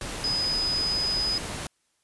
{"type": "tone in noise", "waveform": "sine", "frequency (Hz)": 5010, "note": "D#8", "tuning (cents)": 11, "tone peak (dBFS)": -24, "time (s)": [0.24, 1.38], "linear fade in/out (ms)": 2, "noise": "pink", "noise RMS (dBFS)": -34, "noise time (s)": [0.01, 1.67], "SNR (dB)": 7, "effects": ["white hiss -71 dBFS RMS until 2.03 s", "resampled to 24000 Hz"]}